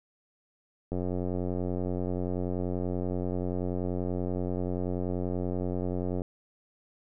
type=click train; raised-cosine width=2 ms; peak=-19 dBFS; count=480; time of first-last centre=0.92-6.219 s; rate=90.4 Hz; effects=none